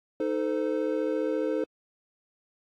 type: chord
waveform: triangle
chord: A diminished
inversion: second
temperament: equal with one note detuned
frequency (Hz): 311.1 / 440 / 514.6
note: Eb4 / A4 / C5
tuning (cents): 0 / 0 / -29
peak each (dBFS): -28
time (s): 0.2-1.64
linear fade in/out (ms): 2
effects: AAC 64 kbps